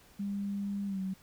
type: tone with pitch glide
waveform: sine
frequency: 200.5 to 189.68 Hz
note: G3 to F#3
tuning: +39 to +43 cents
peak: -32 dBFS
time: 0.19-1.14 s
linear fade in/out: 10 ms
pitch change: -96 cents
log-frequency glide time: 0.86-1 s
effects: pink hiss -60 dBFS RMS until 1.22 s